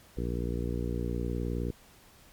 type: harmonic tone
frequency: 59.4 Hz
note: A#1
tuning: 33 cents sharp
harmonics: 1 / 2 / 3 / 4 / 5 / 6 / 7 / 8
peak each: -33 / -36 / -38 / -39 / -40 / -41 / -41 / -42 dBFS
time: 0.17-1.71 s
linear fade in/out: 5 ms
effects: pink hiss -57 dBFS RMS until 2.32 s + MP3 96 kbps